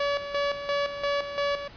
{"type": "tone with tremolo", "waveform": "sawtooth", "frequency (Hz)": 570, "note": "C#5", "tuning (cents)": 48, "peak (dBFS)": -20, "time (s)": [0, 1.68], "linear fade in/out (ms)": 5, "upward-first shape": "square", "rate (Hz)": 2.9, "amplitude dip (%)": 65, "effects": ["pink hiss -48 dBFS RMS until 1.76 s", "resampled to 11025 Hz"]}